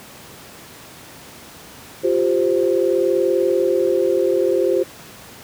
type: chord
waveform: sine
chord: F suspended second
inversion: none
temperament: equal with one note detuned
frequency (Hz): 351.5 / 392 / 523.3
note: F4 / G4 / C5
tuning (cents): +11 / 0 / 0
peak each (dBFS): -19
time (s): 2.03-4.84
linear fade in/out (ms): 20
effects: pink hiss -40 dBFS RMS until 5.43 s + high-pass 100 Hz 12 dB/octave